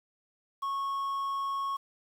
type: tone with quantisation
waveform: triangle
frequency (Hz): 1100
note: C#6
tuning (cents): -14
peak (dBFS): -28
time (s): 0.62-1.77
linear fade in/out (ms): 10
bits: 9
effects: none